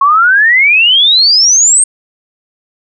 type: exponential sweep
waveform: sine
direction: up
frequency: 1084 to 8630 Hz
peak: -4 dBFS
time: 0.01-1.84 s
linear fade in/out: 5 ms
effects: none